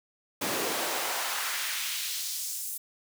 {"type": "noise with high-pass filter sweep", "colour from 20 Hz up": "pink", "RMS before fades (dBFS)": -32, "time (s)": [0.41, 2.78], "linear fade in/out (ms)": 10, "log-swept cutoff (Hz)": [250, 9900], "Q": 1.1, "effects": []}